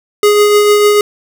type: tone with tremolo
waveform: square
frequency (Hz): 415.3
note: G#4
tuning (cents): 0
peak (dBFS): -5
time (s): 0.23-1.01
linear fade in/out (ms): 2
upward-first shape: triangle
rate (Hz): 6.7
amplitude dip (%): 35
effects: none